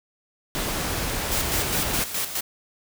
pink noise, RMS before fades -27 dBFS, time 0.55-2.03 s, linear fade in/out 0 ms
white noise with tremolo, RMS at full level -26 dBFS, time 1.31-2.41 s, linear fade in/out 10 ms, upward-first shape square, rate 4.8 Hz, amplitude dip 60%
effects none

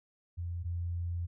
sine tone pair in turn, 86.4 / 86.4 Hz, F2 / F2, -18 / -18 cents, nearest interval unison, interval 0 cents, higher neither, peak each -34 / -32 dBFS, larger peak second, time 0.37-0.64 / 0.64-1.27 s, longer second, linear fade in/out 20 ms, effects none

